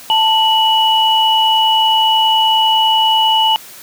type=tone pair together; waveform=sine; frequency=885 / 2938 Hz; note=A5 / F#7; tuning=+10 / -13 cents; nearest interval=octave + major sixth; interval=2077 cents; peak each=-12 dBFS; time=0.1-3.56 s; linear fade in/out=0 ms; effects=white hiss -36 dBFS RMS until 3.82 s + high-pass 80 Hz 12 dB/octave